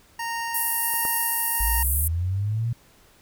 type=tone with tremolo; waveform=25% pulse; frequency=926 Hz; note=A#5; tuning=12 cents flat; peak=-23 dBFS; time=0.19-1.83 s; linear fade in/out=5 ms; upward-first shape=sine; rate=1.4 Hz; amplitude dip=30%
type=band-pass noise; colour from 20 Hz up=white; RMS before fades=-26 dBFS; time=0.54-2.08 s; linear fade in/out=5 ms; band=9200 to 15000 Hz; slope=48 dB/octave
type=clicks; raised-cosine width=1 ms; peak=-29 / -19 dBFS; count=2; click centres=0.938 / 1.052 s
type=linear sweep; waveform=sine; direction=up; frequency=50.1 to 120.2 Hz; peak=-22 dBFS; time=1.6-2.73 s; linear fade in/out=5 ms
effects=pink hiss -56 dBFS RMS until 3.21 s